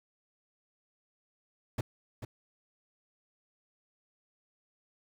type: noise with echo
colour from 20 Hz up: brown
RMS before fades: -31 dBFS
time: 1.78-1.81 s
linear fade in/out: 5 ms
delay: 440 ms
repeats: 1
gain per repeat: -9 dB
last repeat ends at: 2.25 s
effects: none